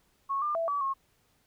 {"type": "tone with pitch steps", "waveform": "sine", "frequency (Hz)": [1100, 1197, 663, 1145, 1085], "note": ["C#6", "D6", "E5", "D6", "C#6"], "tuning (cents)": [-14, 33, 10, -44, -37], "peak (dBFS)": -27, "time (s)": [0.29, 0.94], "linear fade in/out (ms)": 20, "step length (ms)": 130, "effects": ["pink hiss -69 dBFS RMS until 1.46 s"]}